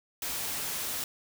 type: noise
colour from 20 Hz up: white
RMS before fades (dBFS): -34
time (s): 0.22-1.04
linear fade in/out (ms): 2
effects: none